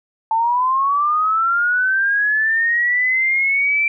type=linear sweep; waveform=sine; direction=up; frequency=880 to 2349 Hz; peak=-14 dBFS; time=0.31-3.88 s; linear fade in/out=2 ms; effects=none